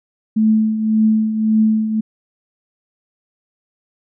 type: tone with tremolo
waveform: sine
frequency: 218.1 Hz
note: A3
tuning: 15 cents flat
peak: -9 dBFS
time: 0.36-2.01 s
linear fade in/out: 10 ms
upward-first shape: triangle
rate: 1.8 Hz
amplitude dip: 65%
effects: none